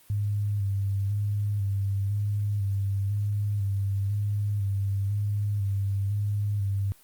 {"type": "tone with vibrato", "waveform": "sine", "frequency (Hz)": 100.8, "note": "G2", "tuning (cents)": 49, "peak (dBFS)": -24, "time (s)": [0.1, 6.92], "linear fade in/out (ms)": 0, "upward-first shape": "square", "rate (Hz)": 1, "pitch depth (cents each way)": 34, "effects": ["white hiss -57 dBFS RMS until 7.03 s", "Opus 32 kbps"]}